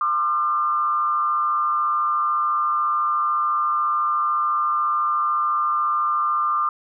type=tone with frequency modulation; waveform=sine; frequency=1201 Hz; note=D6; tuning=38 cents sharp; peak=-18 dBFS; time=0.01-6.69 s; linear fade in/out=2 ms; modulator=142 Hz; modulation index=0.61; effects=none